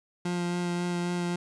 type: tone with vibrato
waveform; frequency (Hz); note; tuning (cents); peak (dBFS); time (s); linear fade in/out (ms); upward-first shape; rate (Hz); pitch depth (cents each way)
30% pulse; 175.5; F3; +9; -25; 0.25-1.36; 5; sine; 3.7; 12
effects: resampled to 22050 Hz